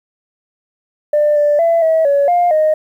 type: tone with pitch steps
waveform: sine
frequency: 595 / 588 / 670 / 644 / 565 / 704 / 620 Hz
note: D5 / D5 / E5 / E5 / C#5 / F5 / D#5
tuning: +22 / +2 / +28 / -41 / +33 / +14 / -6 cents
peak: -8 dBFS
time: 1.13-2.74 s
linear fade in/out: 5 ms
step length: 230 ms
effects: tanh soft clip ceiling -6 dBFS + 8-bit